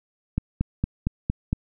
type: click train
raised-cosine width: 5 ms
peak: -10 dBFS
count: 6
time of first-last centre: 0.38-1.529 s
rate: 4.35 Hz
effects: none